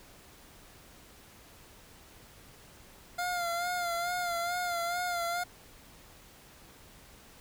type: tone with vibrato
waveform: 25% pulse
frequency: 700 Hz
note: F5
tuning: 4 cents sharp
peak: -27 dBFS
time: 3.18-5.44 s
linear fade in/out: 10 ms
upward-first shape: sine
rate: 2.3 Hz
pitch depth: 46 cents each way
effects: pink hiss -55 dBFS RMS until 7.4 s